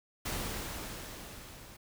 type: noise with level ramp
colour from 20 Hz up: pink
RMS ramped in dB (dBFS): -35 to -52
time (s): 0.25-1.77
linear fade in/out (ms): 10
effects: none